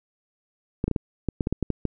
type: clicks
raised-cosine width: 3 ms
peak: -11 dBFS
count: 11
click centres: 0.841 / 0.88 / 0.913 / 0.962 / 1.287 / 1.408 / 1.471 / 1.526 / 1.627 / 1.703 / 1.853 s
effects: none